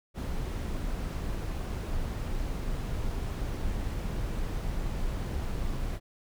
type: noise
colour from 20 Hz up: brown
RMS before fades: -32 dBFS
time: 0.14-6 s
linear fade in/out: 50 ms
effects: none